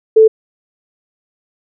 sine tone, 440 Hz, A4, in tune, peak -3 dBFS, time 0.16-0.28 s, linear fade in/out 10 ms, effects none

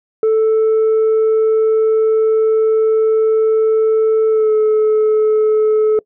sine tone with pitch glide, 440 to 431.4 Hz, A4 to A4, 0 to -34 cents, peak -7 dBFS, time 0.23-5.99 s, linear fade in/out 2 ms, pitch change -34 cents, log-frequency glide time 4.29-4.52 s, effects noise-tail reverb RT60 0.1 s tail -24 dB re dry + tanh soft clip ceiling -9 dBFS

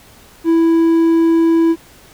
triangle tone, 330 Hz, E4, 2 cents sharp, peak -7 dBFS, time 0.44-1.76 s, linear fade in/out 50 ms, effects pink hiss -44 dBFS RMS until 2.13 s

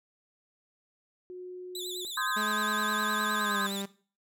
sine tone, 363.5 Hz, F#4, 31 cents flat, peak -39 dBFS, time 1.3-2.05 s, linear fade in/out 0 ms
sawtooth tone with vibrato, 3729 Hz, A#7, in tune, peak -33 dBFS, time 1.75-3.82 s, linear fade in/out 2 ms, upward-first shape sine, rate 9.7 Hz, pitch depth 140 cents each way
sine chord, Ab major seventh, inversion first, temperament just, 1038.3 / 1245.9 / 1557.4 / 1661.2 Hz, C6 / Eb6 / G6 / Ab6, -14 / +2 / -12 / 0 cents, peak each -34 dBFS, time 2.17-3.67 s, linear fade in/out 5 ms
sawtooth tone with pitch glide, 213.4 to 197.96 Hz, G#3 to G3, +47 to +17 cents, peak -30 dBFS, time 2.36-3.86 s, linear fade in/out 10 ms, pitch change -130 cents, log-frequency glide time 3.38-3.62 s
effects noise-tail reverb RT60 0.4 s tail -18 dB re dry

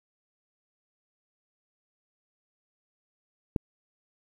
click, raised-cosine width 3 ms, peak -13 dBFS, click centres 3.562 s, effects 9-bit

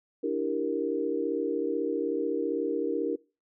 sine chord, E half-diminished seventh, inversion third, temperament equal, 293.7 / 329.6 / 392 / 466.2 Hz, D4 / E4 / G4 / Bb4, 0 / 0 / 0 / 0 cents, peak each -32 / -33 / -33 / -30 dBFS, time 0.23-3.16 s, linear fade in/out 10 ms, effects noise-tail reverb RT60 0.3 s tail -22 dB re dry

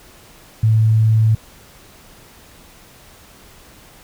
sine tone, 110.3 Hz, A2, 5 cents sharp, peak -10 dBFS, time 0.63-1.35 s, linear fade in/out 5 ms, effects pink hiss -45 dBFS RMS until 4.03 s

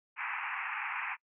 white band-pass noise, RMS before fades -37 dBFS, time 0.16-1.17 s, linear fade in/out 50 ms, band 800 to 2600 Hz, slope 96 dB/octave, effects noise-tail reverb RT60 0.1 s tail -26 dB re dry

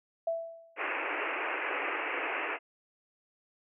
sine tone with exponential decay, 663 Hz, E5, 10 cents sharp, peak -26 dBFS, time 0.27-0.83 s, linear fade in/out 5 ms, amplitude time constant 120 ms
white band-pass noise, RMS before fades -34 dBFS, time 0.76-2.59 s, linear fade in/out 50 ms, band 290 to 2700 Hz, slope 96 dB/octave
effects none

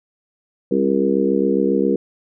harmonic tone with a mistuned harmonic, 67.4 Hz, C#2, 48 cents flat, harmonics 3 / 4 / 5 / 6 / 7, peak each -21 / -21 / -21 / -21 / -21 dBFS, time 0.71-1.96 s, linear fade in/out 5 ms, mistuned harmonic 3, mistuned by -39 cents, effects none

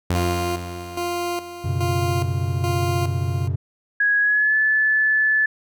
sawtooth tone with exponential decay, 88.3 Hz, F2, 20 cents sharp, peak -14 dBFS, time 0.1-1.85 s, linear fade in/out 5 ms, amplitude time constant 380 ms
20% pulse tone with tremolo, 349.2 Hz, F4, in tune, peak -18 dBFS, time 0.14-3.48 s, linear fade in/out 20 ms, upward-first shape square, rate 1.2 Hz, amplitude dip 70%
triangle chord, F# suspended fourth, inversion none, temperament equal, 92.5 / 123.47 / 138.59 Hz, F#2 / B2 / C#3, 0 / 0 / 0 cents, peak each -21 / -23 / -25 dBFS, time 1.64-3.56 s, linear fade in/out 10 ms
sine tone with pitch glide, 1661.2 to 1735.7 Hz, G#6 to A6, 0 to -24 cents, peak -15 dBFS, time 4-5.46 s, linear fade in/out 5 ms, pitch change +76 cents, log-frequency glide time 4.2-4.56 s
effects none

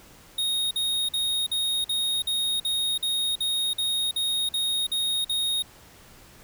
square tone bursts, 3729 Hz, A#7, in tune, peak -24 dBFS, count 14, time 0.38-5.624 s, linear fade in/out 5 ms, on 330 ms, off 48 ms, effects pink hiss -51 dBFS RMS until 6.43 s

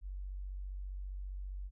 sine tone, 47.49 Hz, F#1, 46 cents sharp, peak -39 dBFS, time 0.01-1.71 s, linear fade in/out 50 ms, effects none

